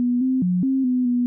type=tone with pitch steps; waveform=sine; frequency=244.6 / 259.5 / 179.9 / 266.1 / 251.3 / 244.4 Hz; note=B3 / C4 / F#3 / C4 / B3 / B3; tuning=-16 / -14 / -48 / +29 / +30 / -18 cents; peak=-17 dBFS; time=0-1.26 s; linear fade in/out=0 ms; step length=210 ms; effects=none